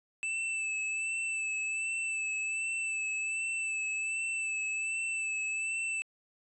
square tone with vibrato, 2637 Hz, E7, in tune, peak -32 dBFS, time 0.23-6.02 s, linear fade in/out 0 ms, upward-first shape sine, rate 1.3 Hz, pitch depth 28 cents each way, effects resampled to 22050 Hz

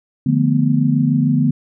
sine chord, B half-diminished seventh, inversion first, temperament equal with one note detuned, 148.02 / 174.61 / 220 / 246.9 Hz, D3 / F3 / A3 / B3, +14 / 0 / 0 / 0 cents, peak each -16 / -22 / -20 / -16 dBFS, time 0.26-1.51 s, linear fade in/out 5 ms, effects none

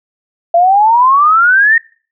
sine exponential sweep, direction up, 670 to 1864.7 Hz, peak -5 dBFS, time 0.54-1.78 s, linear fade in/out 5 ms, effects noise-tail reverb RT60 0.4 s tail -23 dB re dry

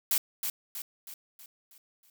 blue noise with echo, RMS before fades -26 dBFS, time 0.11-0.18 s, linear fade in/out 2 ms, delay 320 ms, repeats 6, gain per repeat -6 dB, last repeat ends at 2.1 s, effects none

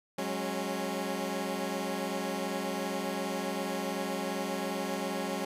15% pulse chord, F# suspended second, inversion none, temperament equal with one note detuned, 185 / 207.7 / 273.7 Hz, F#3 / G#3 / C#4, 0 / 0 / -22 cents, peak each -30 dBFS, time 0.18-5.45 s, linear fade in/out 5 ms, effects resampled to 32000 Hz

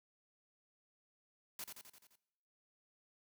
white noise with echo, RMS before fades -45 dBFS, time 1.59-1.64 s, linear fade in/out 2 ms, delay 86 ms, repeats 6, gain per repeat -4 dB, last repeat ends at 2.156 s, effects noise-tail reverb RT60 1.0 s tail -22 dB re dry + high-pass 60 Hz 12 dB/octave

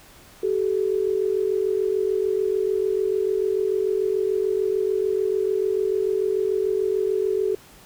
sine tone pair together, 381.9 / 428.7 Hz, G4 / A4, -45 / -45 cents, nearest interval major second, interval 200 cents, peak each -22 / -23 dBFS, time 0.43-7.55 s, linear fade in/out 5 ms, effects pink hiss -49 dBFS RMS until 7.85 s

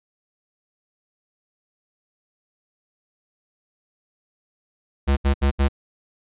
square tone bursts, 69.3 Hz, C#2, in tune, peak -16 dBFS, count 4, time 5.07-5.686 s, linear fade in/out 20 ms, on 100 ms, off 72 ms, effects resampled to 8000 Hz

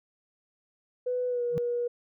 sine tone with pitch glide, 497.5 to 481.1 Hz, B4 to B4, +13 to -45 cents, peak -26 dBFS, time 1.06-1.88 s, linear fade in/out 10 ms, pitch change -58 cents, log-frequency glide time 1.28-1.43 s
sine tone with exponential growth, 157.9 Hz, D#3, 26 cents sharp, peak -25 dBFS, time 1.5-1.58 s, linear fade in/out 0 ms, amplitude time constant 16 ms
effects tanh soft clip ceiling -18 dBFS

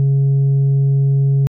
sine tone, 137.7 Hz, C#3, 11 cents flat, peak -8 dBFS, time 0-1.47 s, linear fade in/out 0 ms, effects tanh soft clip ceiling -10 dBFS

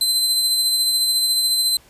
sawtooth tone with tremolo, 4070 Hz, C8, 49 cents flat, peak -12 dBFS, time 0.01-1.77 s, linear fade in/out 2 ms, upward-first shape sine, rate 14 Hz, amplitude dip 30%, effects pink hiss -51 dBFS RMS until 1.89 s + resampled to 32000 Hz

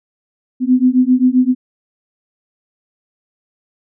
sine beating tone pair, 250 / 257.6 Hz, B3 / C4, +21 / -27 cents, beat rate 7.6 Hz, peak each -12 dBFS, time 0.6-1.55 s, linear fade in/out 50 ms, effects none

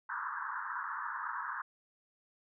pink band-pass noise, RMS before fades -39 dBFS, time 0.09-1.62 s, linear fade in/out 5 ms, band 930 to 1700 Hz, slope 96 dB/octave, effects none

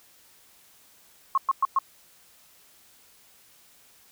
sine tone bursts, 1082 Hz, C#6, 42 cents flat, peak -18 dBFS, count 4, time 1.35-1.788 s, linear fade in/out 2 ms, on 27 ms, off 110 ms, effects white hiss -57 dBFS RMS until 4.11 s

